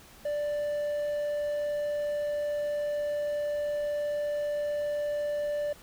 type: tone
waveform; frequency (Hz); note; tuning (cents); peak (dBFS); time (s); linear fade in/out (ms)
triangle; 588; D5; +2; -26; 0.25-5.73; 5
effects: pink hiss -53 dBFS RMS until 5.82 s